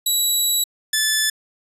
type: tone pair in turn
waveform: 10% pulse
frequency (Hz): 3910 / 1741.7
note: B7 / A6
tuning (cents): -18 / -18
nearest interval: octave + major second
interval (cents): 1400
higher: first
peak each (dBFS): -8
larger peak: neither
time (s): 0.06-0.64 / 0.93-1.3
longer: first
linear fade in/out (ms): 5
effects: resampled to 32000 Hz